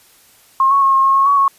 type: tone with pitch steps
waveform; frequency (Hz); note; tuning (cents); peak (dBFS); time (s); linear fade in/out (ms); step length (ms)
sine; 1071 / 1108 / 1084 / 1075 / 1083 / 1090 / 1126 / 1100; C6 / C#6 / C#6 / C6 / C#6 / C#6 / C#6 / C#6; +40 / -1 / -39 / +47 / -41 / -29 / +27 / -14; -9; 0.6-1.48; 2; 110
effects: white hiss -49 dBFS RMS until 1.58 s + resampled to 32000 Hz